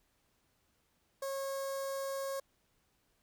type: tone with notch filter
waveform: sawtooth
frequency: 545 Hz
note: C#5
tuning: 29 cents flat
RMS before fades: -38 dBFS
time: 1.22-2.4 s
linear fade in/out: 5 ms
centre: 2600 Hz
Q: 0.61
effects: pink hiss -75 dBFS RMS until 3.22 s